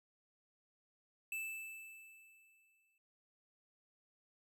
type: tone with exponential decay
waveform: square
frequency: 2637 Hz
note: E7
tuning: in tune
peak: -39 dBFS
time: 1.32-2.98 s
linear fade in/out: 2 ms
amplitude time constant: 360 ms
effects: noise-tail reverb RT60 0.3 s tail -23 dB re dry